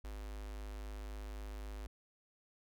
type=tone with notch filter; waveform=square; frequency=51.91 Hz; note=G#1; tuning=in tune; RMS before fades=-45 dBFS; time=0.04-1.87 s; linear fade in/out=5 ms; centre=140 Hz; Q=0.96; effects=none